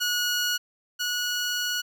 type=tone pair in turn; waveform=15% pulse; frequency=1454 / 1459.6 Hz; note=F#6 / F#6; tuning=-31 / -24 cents; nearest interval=unison; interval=7 cents; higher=second; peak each=-17 / -19 dBFS; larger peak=first; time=0-0.58 / 0.99-1.82 s; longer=second; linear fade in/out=20 ms; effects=none